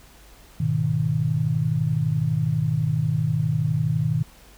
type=chord; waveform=sine; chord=G# minor; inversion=none; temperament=equal; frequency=103.83 / 123.47 / 155.56 Hz; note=G#2 / B2 / D#3; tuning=0 / 0 / 0 cents; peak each=-28 / -24 / -22 dBFS; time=0.6-4.23 s; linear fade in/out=5 ms; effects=added 50 Hz sine -50 dBFS peak until 4.57 s + pink hiss -51 dBFS RMS until 4.57 s